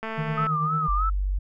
click train, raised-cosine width 0.5 ms, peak -18 dBFS, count 98, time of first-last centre 0.03-0.467 s, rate 222 Hz
triangle tone with tremolo, 155.1 Hz, D#3, 5 cents flat, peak -22 dBFS, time 0.17-0.88 s, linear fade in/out 20 ms, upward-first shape sine, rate 9 Hz, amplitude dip 60%
sine tone with vibrato, 1244.5 Hz, D#6, in tune, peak -23 dBFS, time 0.37-1.1 s, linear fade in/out 10 ms, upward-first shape sine, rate 3.2 Hz, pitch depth 100 cents each way
sine tone, 48.08 Hz, G1, 33 cents flat, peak -22 dBFS, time 0.88-1.39 s, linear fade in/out 10 ms
effects none

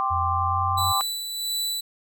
sine chord, G suspended fourth, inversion none, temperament just, 784 / 1045.3 / 1176 Hz, G5 / C6 / D6, 0 / -2 / +2 cents, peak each -27 / -26 / -25 dBFS, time 0-1.01 s, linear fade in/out 0 ms
sine tone with pitch glide, 86.6 to 92.28 Hz, F2 to F#2, -14 to -4 cents, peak -27 dBFS, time 0.1-0.93 s, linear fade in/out 20 ms, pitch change +110 cents, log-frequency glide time 0.23-0.67 s
sawtooth tone with tremolo, 3969 Hz, B7, 8 cents sharp, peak -21 dBFS, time 0.77-1.81 s, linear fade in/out 10 ms, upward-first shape sine, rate 1.5 Hz, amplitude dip 50%
effects none

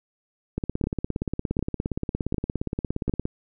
two click trains, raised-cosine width 3 ms, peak -13 / -11 dBFS, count 47 / 4, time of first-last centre 0.58-3.254 / 0.84-3.096 s, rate 17.2 / 1.33 Hz, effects none

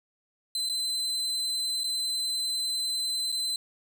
35% pulse tone with dropouts, 4055 Hz, B7, 45 cents sharp, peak -26 dBFS, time 0.55-3.56 s, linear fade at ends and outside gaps 2 ms, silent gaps 0.69-0.696 / 1.835-1.841 / 3.319-3.324 s, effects none

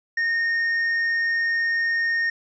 sine tone with hard clipping, 1842 Hz, A#6, 21 cents flat, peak -21 dBFS, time 0.17-2.3 s, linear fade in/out 5 ms, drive 3 dB, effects resampled to 16000 Hz

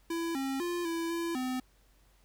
square tone with pitch steps, 334 / 269.7 / 348.7 / 332.7 / 337.1 / 255.6 Hz, E4 / C#4 / F4 / E4 / E4 / C4, +23 / -47 / -3 / +16 / +39 / -40 cents, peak -32 dBFS, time 0.1-1.6 s, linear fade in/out 5 ms, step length 250 ms, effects added 47 Hz sine -63 dBFS peak until 2.24 s + pink hiss -68 dBFS RMS until 2.24 s

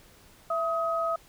sine tone pair together, 664 / 1264.4 Hz, E5 / D#6, +12 / +27 cents, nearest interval major seventh, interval 1115 cents, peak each -28 dBFS, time 0.5-1.16 s, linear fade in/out 5 ms, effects pink hiss -56 dBFS RMS until 1.28 s

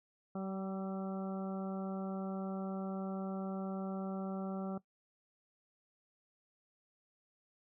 harmonic tone with a mistuned harmonic, 191.7 Hz, G3, 38 cents flat, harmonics 1 / 2 / 3 / 4 / 5 / 6 / 7, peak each -38 / -46 / -46 / -48 / -61 / -54 / -53 dBFS, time 0.35-4.78 s, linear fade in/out 5 ms, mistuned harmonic 6, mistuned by +23 cents, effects noise-tail reverb RT60 0.1 s tail -18 dB re dry

